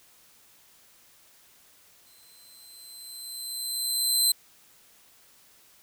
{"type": "tone with exponential growth", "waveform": "20% pulse", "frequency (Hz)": 4082, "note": "C8", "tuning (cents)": -44, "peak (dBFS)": -13, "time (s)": [2.06, 4.32], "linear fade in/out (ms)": 5, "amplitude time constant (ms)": 490, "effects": ["white hiss -58 dBFS RMS until 5.82 s"]}